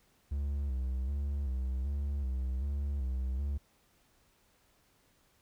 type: tone with vibrato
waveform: triangle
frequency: 67.5 Hz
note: C#2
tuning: 45 cents flat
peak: -29 dBFS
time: 0.31-3.58 s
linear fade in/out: 10 ms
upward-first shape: square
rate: 1.3 Hz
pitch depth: 80 cents each way
effects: pink hiss -69 dBFS RMS until 5.41 s